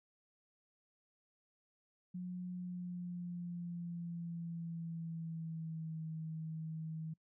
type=tone with pitch glide; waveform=sine; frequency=180 to 159.44 Hz; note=F#3 to D#3; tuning=-47 to +43 cents; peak=-40 dBFS; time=2.14-7.14 s; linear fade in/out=10 ms; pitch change=-210 cents; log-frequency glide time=2.53-6.02 s; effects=noise-tail reverb RT60 0.1 s tail -26 dB re dry